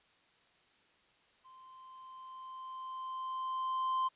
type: tone with level ramp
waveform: triangle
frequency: 1041 Hz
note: C6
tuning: 9 cents flat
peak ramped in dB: -53 to -27 dBFS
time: 1.44-4.09 s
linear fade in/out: 20 ms
effects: white hiss -68 dBFS RMS until 4.15 s + resampled to 8000 Hz